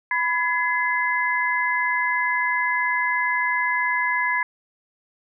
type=tone cluster; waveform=sine; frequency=992 / 1690 / 2047 Hz; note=B5 / G#6 / C7; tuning=+7 / +30 / -38 cents; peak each=-24 dBFS; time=0.11-4.43 s; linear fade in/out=2 ms; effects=none